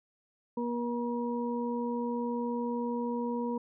harmonic tone, 239.1 Hz, A#3, 44 cents sharp, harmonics 1 / 2 / 4, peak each -32 / -35 / -38 dBFS, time 0.57-3.58 s, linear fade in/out 5 ms, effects none

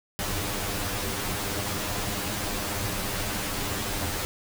pink noise with comb filter, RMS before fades -30 dBFS, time 0.19-4.25 s, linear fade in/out 0 ms, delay 9.9 ms, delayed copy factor +0.95, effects none

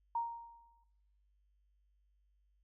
sine tone with exponential decay, 932.3 Hz, A#5, in tune, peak -31 dBFS, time 0.15-0.84 s, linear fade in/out 5 ms, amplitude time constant 150 ms, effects noise-tail reverb RT60 0.9 s tail -18 dB re dry + added 50 Hz sine -70 dBFS peak until 2.63 s

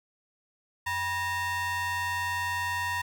square ring-modulated tone, 440 Hz, A4, in tune, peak -26 dBFS, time 0.86-3.02 s, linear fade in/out 10 ms, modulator 1410 Hz, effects none

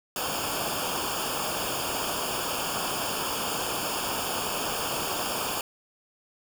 pink noise with comb filter, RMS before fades -30 dBFS, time 0.16-5.61 s, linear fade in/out 2 ms, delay 0.5 ms, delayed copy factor -0.9, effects none

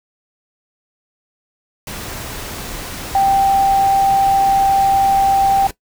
sine tone in noise, 784 Hz, G5, in tune, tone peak -10 dBFS, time 3.15-5.67 s, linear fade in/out 2 ms, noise pink, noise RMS -28 dBFS, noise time 1.87-5.71 s, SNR +15 dB, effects noise-tail reverb RT60 0.1 s tail -17 dB re dry

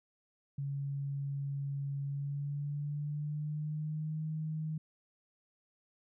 sine tone with pitch glide, 140 to 156.24 Hz, C#3 to D#3, +18 to +8 cents, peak -34 dBFS, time 0.58-4.78 s, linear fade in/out 5 ms, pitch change +190 cents, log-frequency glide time 2.03-4.23 s, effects none

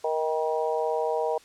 harmonic tone with a mistuned harmonic, 157.1 Hz, D#3, 17 cents sharp, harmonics 3 / 4 / 5 / 6, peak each -27 / -29 / -31 / -33 dBFS, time 0.04-1.38 s, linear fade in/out 5 ms, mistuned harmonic 6, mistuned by +29 cents, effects white hiss -54 dBFS RMS until 1.44 s + low-pass 8000 Hz 12 dB/octave

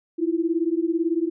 sine beating tone pair, 323.8 / 341.8 Hz, E4 / F4, -31 / -37 cents, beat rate 18 Hz, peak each -23 dBFS, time 0.18-1.3 s, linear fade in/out 20 ms, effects none

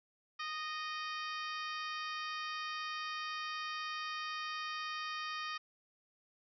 harmonic tone with a mistuned harmonic, 619 Hz, D#5, 9 cents flat, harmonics 2 / 3 / 4 / 5 / 6 / 7 / 8 / 9, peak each -41 / -45 / -47 / -49 / -51 / -52 / -53 / -54 dBFS, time 0.39-5.58 s, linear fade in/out 10 ms, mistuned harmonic 7, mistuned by +75 cents, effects none

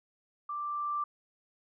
sine tone with level ramp, 1177 Hz, D6, 3 cents sharp, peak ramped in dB -34 to -29 dBFS, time 0.49-1.04 s, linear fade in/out 5 ms, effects none

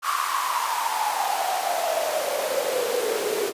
pink noise with high-pass filter sweep, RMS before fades -25 dBFS, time 0.02-3.53 s, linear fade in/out 50 ms, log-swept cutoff 1200 to 400 Hz, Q 9.6, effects resampled to 32000 Hz

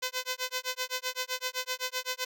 5% pulse tone with tremolo, 509 Hz, C5, 48 cents flat, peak -17 dBFS, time 0.02-2.25 s, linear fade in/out 10 ms, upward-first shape sine, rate 7.8 Hz, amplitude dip 100%, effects none

